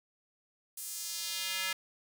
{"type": "tone with high-pass filter sweep", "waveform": "square", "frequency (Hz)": 188.9, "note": "F#3", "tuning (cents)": 36, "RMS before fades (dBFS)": -37, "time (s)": [0.77, 1.73], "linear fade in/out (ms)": 5, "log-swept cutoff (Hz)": [9500, 1900], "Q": 1.2, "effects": []}